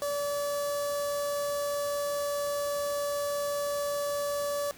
sawtooth tone with notch filter, 575 Hz, D5, 37 cents flat, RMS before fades -31 dBFS, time 0.02-4.71 s, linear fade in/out 0 ms, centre 2400 Hz, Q 0.65, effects pink hiss -51 dBFS RMS until 4.77 s + high-pass 60 Hz 12 dB/octave

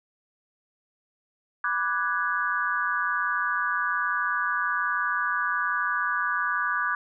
sine chord, G# half-diminished seventh, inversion first, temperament equal, 987.8 / 1174.7 / 1480 / 1661.2 Hz, B5 / D6 / F#6 / G#6, 0 / 0 / 0 / 0 cents, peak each -34 / -28 / -28 / -29 dBFS, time 1.64-6.95 s, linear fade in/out 2 ms, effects none

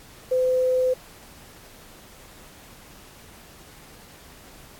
sine tone with quantisation, 510 Hz, C5, 44 cents flat, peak -18 dBFS, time 0.31-0.94 s, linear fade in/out 10 ms, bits 8, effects pink hiss -48 dBFS RMS until 4.79 s + AAC 64 kbps

